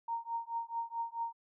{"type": "tone with tremolo", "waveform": "sine", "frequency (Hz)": 926, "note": "A#5", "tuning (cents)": -12, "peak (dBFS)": -31, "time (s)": [0.08, 1.33], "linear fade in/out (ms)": 5, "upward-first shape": "triangle", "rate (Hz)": 4.6, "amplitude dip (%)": 100, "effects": []}